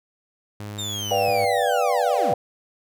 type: tone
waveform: sawtooth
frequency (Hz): 103.83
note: G#2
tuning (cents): 0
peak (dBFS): -28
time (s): 0.6-1.45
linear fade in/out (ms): 0
type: linear sweep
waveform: 30% pulse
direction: down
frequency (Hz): 3700 to 87.6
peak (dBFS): -25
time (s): 0.78-2.34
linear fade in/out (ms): 10
type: chord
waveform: sine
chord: G dominant seventh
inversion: first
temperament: just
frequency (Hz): 490 / 588 / 705.6 / 784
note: B4 / D5 / F5 / G5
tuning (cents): -14 / +2 / +18 / 0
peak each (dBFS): -24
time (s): 1.11-2.34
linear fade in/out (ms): 2
type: tone with exponential decay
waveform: triangle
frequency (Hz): 106.3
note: G#2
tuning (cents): +41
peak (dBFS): -24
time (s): 1.28-1.79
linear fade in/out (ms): 5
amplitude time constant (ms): 110
effects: none